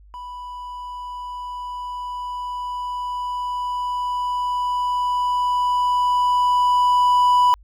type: tone with level ramp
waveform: triangle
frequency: 987.8 Hz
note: B5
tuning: in tune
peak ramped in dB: -30 to -10 dBFS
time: 0.14-7.54 s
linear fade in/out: 0 ms
effects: added 50 Hz sine -45 dBFS peak until 7.63 s